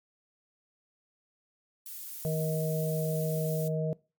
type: noise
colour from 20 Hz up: violet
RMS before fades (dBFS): -41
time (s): 1.86-3.68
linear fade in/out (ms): 2
type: harmonic tone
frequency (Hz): 157.6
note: D#3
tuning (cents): +23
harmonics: 1 / 3 / 4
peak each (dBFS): -29 / -34 / -35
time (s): 2.25-3.93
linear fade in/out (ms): 0
effects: noise-tail reverb RT60 0.3 s tail -22 dB re dry + MP3 96 kbps